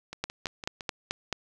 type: two click trains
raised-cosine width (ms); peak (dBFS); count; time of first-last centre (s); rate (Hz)
0.2; -21 / -12; 5 / 6; 0.13-0.808 / 0.24-1.327; 5.9 / 4.6
effects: none